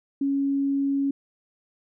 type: tone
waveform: sine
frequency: 277.2 Hz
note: C#4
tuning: in tune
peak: -21 dBFS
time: 0.21-1.11 s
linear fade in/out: 5 ms
effects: none